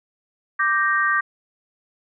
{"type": "chord", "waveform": "sine", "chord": "G minor", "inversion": "second", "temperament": "equal", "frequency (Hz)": [1174.7, 1568, 1864.7], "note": ["D6", "G6", "Bb6"], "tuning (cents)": [0, 0, 0], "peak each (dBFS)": [-21, -21, -22], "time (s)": [0.59, 1.21], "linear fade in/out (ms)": 10, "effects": []}